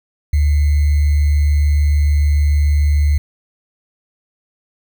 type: tone with sample-and-hold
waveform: sine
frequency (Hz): 73.42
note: D2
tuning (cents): 0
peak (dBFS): -10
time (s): 0.33-3.18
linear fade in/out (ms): 5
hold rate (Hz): 2100
effects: none